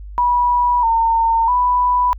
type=tone with pitch steps; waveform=sine; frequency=975 / 911 / 989 Hz; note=B5 / A#5 / B5; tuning=-23 / -40 / +2 cents; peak=-12 dBFS; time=0.18-2.13 s; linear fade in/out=0 ms; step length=650 ms; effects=added 50 Hz sine -30 dBFS peak until 2.18 s